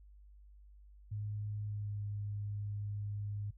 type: tone with pitch glide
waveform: sine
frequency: 104.5 to 102.88 Hz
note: G#2 to G#2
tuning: +11 to -16 cents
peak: -37 dBFS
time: 1.11-3.51 s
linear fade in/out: 10 ms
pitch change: -27 cents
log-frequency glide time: 1.64-1.95 s
effects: noise-tail reverb RT60 0.1 s tail -22 dB re dry + added 50 Hz sine -55 dBFS peak until 3.57 s